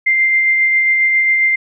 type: tone with tremolo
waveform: sine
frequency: 2093 Hz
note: C7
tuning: in tune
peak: -9 dBFS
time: 0.06-1.56 s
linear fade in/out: 10 ms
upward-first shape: sine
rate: 7.4 Hz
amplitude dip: 25%
effects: none